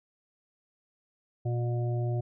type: harmonic tone with a mistuned harmonic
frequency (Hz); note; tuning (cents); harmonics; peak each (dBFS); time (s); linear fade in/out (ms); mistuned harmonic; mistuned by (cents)
120; B2; -49; 1 / 3 / 5 / 6; -27 / -37 / -41 / -43; 1.45-2.21; 10; 5; +16
effects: none